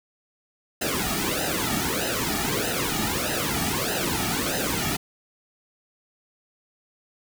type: noise with flanger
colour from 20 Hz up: pink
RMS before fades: -26 dBFS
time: 0.81-4.97 s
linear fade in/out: 10 ms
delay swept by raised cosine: 0.88 to 1.98 ms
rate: 1.6 Hz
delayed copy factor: -0.9
effects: none